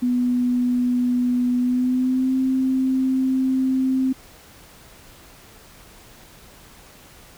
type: tone with pitch glide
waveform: sine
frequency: 246.9 to 261.6 Hz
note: B3 to C4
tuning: 0 to 0 cents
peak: -17 dBFS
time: 0.02-4.13 s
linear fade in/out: 10 ms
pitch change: +100 cents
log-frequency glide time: 1.57-2.35 s
effects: pink hiss -47 dBFS RMS until 7.37 s